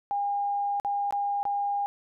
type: tone with dropouts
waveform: sine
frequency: 809 Hz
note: G#5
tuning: 46 cents flat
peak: -25 dBFS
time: 0.11-1.86 s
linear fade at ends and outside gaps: 0 ms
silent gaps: 0.799-0.848 / 1.108-1.125 / 1.43-1.453 s
effects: none